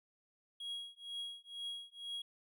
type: tone with tremolo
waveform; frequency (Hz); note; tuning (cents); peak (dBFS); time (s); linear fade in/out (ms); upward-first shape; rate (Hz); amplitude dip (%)
triangle; 3300; G#7; -12; -37; 0.6-2.22; 5; triangle; 2.1; 100
effects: none